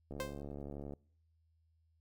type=click train; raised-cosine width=2 ms; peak=-32 dBFS; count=60; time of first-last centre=0.11-0.936 s; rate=71.4 Hz
type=tone with exponential decay; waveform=sawtooth; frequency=523.3 Hz; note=C5; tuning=in tune; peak=-31 dBFS; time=0.2-0.43 s; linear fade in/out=0 ms; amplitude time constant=48 ms
effects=noise-tail reverb RT60 0.6 s tail -26 dB re dry + added 81 Hz sine -70 dBFS peak until 2 s